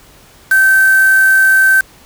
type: tone with quantisation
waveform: sine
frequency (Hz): 1547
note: G6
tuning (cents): -23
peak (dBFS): -6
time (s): 0.51-1.81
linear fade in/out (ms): 5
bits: 3
effects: pink hiss -43 dBFS RMS until 2.05 s